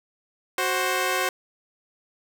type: tone pair together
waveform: 10% pulse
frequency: 371.5 / 527 Hz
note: F#4 / C5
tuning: +7 / +12 cents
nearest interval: tritone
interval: 605 cents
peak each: -17 dBFS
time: 0.58-1.29 s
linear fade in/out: 2 ms
effects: none